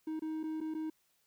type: tone with dropouts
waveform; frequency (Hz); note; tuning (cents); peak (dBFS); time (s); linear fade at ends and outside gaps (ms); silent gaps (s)
triangle; 314.6; D#4; +19; -33; 0.07-0.9; 5; 0.195-0.22 / 0.432-0.437 / 0.605-0.611 / 0.741-0.748
effects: white hiss -74 dBFS RMS until 1.26 s